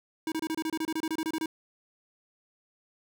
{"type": "tone bursts", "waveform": "square", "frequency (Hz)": 319, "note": "D#4", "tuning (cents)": 43, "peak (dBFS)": -29, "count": 16, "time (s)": [0.27, 1.459], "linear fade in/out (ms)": 2, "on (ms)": 49, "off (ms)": 27, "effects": []}